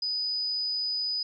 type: tone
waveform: sine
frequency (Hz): 4978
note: D#8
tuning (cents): 0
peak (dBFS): -27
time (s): 0.02-1.23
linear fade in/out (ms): 5
effects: none